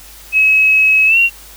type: tone with pitch glide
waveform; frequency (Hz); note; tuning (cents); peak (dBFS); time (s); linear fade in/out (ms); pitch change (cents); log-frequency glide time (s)
sine; 2565 to 2749; E7 to F7; -48 to -28; -7; 0.32-1.3; 50; +120; 1.06-1.18
effects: added 50 Hz sine -41 dBFS peak until 1.56 s + white hiss -38 dBFS RMS until 1.56 s